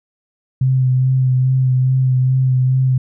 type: tone with vibrato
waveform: sine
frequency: 129.5 Hz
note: C3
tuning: 17 cents flat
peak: -11 dBFS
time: 0.61-2.98 s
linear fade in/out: 5 ms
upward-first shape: sine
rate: 2.4 Hz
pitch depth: 21 cents each way
effects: none